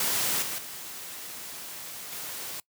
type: noise with level steps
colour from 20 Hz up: white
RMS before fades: -27 / -33 / -40 / -37 dBFS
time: 0-2.6 s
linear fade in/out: 2 ms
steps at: 0.42 / 0.58 / 2.12 s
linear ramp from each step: 5 ms
effects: noise-tail reverb RT60 0.1 s tail -23 dB re dry + high-pass 100 Hz 12 dB/octave